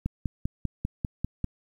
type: click train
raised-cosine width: 5 ms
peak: -15 dBFS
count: 8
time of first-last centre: 0.06-1.443 s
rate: 5.06 Hz
effects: 9-bit